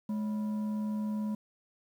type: tone with frequency modulation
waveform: sine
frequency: 211.8 Hz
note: G#3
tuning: 34 cents sharp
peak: -29 dBFS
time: 0.09-1.35 s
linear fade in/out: 5 ms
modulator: 769 Hz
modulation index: 0.23
effects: tanh soft clip ceiling -27 dBFS + 10-bit